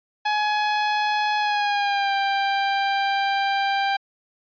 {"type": "tone with pitch glide", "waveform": "sawtooth", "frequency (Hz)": [842, 790.2], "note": ["G#5", "G5"], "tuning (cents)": [24, 14], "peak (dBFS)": -16, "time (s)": [0.25, 3.97], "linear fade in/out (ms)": 10, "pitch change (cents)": -110, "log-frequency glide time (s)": [1.38, 2.13], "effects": ["resampled to 11025 Hz"]}